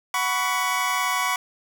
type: chord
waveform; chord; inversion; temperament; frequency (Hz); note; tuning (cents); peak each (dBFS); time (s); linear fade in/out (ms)
25% pulse; F# suspended fourth; none; equal with one note detuned; 740 / 987.8 / 1125.5; F#5 / B5 / C#6; 0 / 0 / +26; -26 / -22 / -21; 0.14-1.36; 2
effects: 9-bit

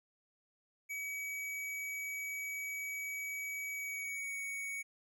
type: tone with pitch glide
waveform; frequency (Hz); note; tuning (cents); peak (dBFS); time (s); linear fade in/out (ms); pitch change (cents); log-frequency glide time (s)
square; 2272 to 2236; C#7 to C#7; +42 to +14; -39; 0.89-4.83; 20; -28; 3.73-4.39
effects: none

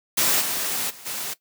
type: noise with level steps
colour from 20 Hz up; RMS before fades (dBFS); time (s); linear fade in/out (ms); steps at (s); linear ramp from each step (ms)
white; -20 / -26 / -43 / -30; 0.17-1.34; 10; 0.4 / 0.89 / 1.05; 20
effects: noise-tail reverb RT60 0.1 s tail -17 dB re dry + high-pass 150 Hz 12 dB/octave

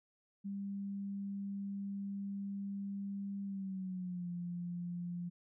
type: tone with pitch glide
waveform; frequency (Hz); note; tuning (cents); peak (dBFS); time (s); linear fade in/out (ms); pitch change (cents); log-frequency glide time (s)
sine; 198.7 to 174.99; G3 to F3; +24 to +4; -38; 0.44-5.3; 20; -220; 3.44-4.29
effects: none

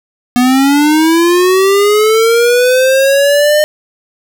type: linear sweep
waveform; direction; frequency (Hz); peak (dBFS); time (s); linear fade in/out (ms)
square; up; 243.2 to 609; -7; 0.36-3.64; 0
effects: none

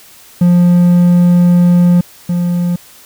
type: tone pair in turn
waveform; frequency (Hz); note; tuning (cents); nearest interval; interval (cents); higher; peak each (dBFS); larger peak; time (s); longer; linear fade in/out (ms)
triangle; 175.9 / 175.2; F3 / F3; +13 / +6; unison; 7; first; -3 / -9; first; 0.41-2.01 / 2.29-2.76; first; 5
effects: white hiss -40 dBFS RMS until 3.05 s

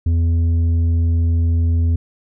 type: tone with tanh clipping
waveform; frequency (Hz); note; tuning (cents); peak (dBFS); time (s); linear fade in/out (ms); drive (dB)
sine; 83.6; E2; +25; -14; 0.06-1.96; 5; 6
effects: none

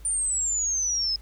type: exponential sweep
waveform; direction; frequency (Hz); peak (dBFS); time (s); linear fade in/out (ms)
sine; down; 9200 to 5100; -23; 0.05-1.16; 2
effects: added 53 Hz sine -42 dBFS peak until 1.21 s + pink hiss -56 dBFS RMS until 1.21 s

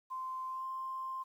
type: tone with pitch glide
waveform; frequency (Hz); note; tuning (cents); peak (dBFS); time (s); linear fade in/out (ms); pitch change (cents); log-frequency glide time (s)
sine; 1039 to 1049.3; C6 to C6; -12 to +5; -37; 0.1-1.24; 20; +17; 0.45-0.66
effects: 11-bit

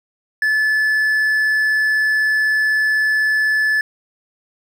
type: tone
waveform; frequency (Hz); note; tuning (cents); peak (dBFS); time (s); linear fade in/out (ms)
triangle; 1732; A6; -28; -12; 0.42-3.81; 2
effects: none

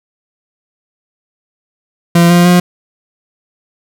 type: tone with pitch steps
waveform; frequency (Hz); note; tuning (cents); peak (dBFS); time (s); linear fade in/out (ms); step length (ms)
40% pulse; 171.2 / 174.5 / 177.6; F3 / F3 / F3; -34 / -1 / +29; -4; 2.15-2.6; 5; 150
effects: none

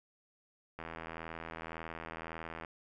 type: click train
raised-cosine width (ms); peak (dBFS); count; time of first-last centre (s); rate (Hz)
0.5; -27; 153; 0.79-2.648; 81.8
effects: none

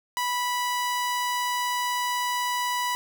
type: tone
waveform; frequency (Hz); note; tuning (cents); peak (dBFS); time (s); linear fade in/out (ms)
sawtooth; 984; B5; -7; -21; 0.17-2.95; 0
effects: none

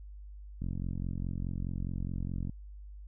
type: click train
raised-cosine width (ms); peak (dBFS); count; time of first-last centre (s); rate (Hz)
5; -24; 85; 0.62-2.495; 44.8
effects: added 50 Hz sine -44 dBFS peak until 3.07 s

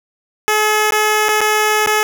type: tone with dropouts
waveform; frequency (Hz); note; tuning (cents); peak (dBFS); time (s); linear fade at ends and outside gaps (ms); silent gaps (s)
10% pulse; 426.8; G#4; +47; -4; 0.48-2.03; 0; 0.907-0.922 / 1.285-1.29 / 1.406-1.414 / 1.862-1.872
effects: none

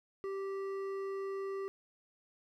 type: tone with hard clipping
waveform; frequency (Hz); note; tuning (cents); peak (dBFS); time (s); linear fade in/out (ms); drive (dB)
sine; 390.2; G4; -8; -38; 0.24-1.68; 0; 9
effects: none

